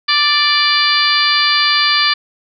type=harmonic tone with a mistuned harmonic; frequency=587.3 Hz; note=D5; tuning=in tune; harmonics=2 / 3 / 4 / 5 / 6 / 7 / 8; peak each=-18 / -18 / -19 / -21 / -19 / -19 / -16 dBFS; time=0.08-2.14 s; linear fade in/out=10 ms; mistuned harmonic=7; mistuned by=+18 cents; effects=none